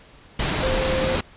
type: tone in noise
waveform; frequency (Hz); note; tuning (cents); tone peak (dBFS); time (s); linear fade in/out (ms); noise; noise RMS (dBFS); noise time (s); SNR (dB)
sine; 523; C5; -1; -22; 0.63-1.16; 5; pink; -23; 0.39-1.21; -2
effects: pink hiss -49 dBFS RMS until 1.36 s + resampled to 8000 Hz